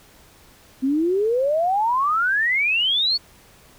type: exponential sweep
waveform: sine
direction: up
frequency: 256.2 to 4505 Hz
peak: -17 dBFS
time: 0.82-3.18 s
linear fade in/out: 20 ms
effects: pink hiss -51 dBFS RMS until 3.78 s